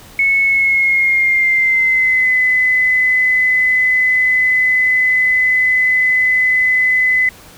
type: tone with pitch glide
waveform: sine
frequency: 2200 to 2017 Hz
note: C#7 to B6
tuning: -14 to +36 cents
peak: -10 dBFS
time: 0.19-7.29 s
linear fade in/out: 2 ms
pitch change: -150 cents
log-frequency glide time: 0.44-2.38 s
effects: pink hiss -40 dBFS RMS until 7.57 s